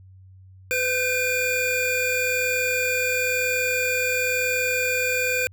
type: tone cluster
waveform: square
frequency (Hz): 504 / 1553 / 2419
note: B4 / G6 / D#7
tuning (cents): +35 / -17 / -49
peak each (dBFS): -27 / -30 / -24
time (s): 0.71-5.47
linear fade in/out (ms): 0
effects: added 94 Hz sine -45 dBFS peak until 5.52 s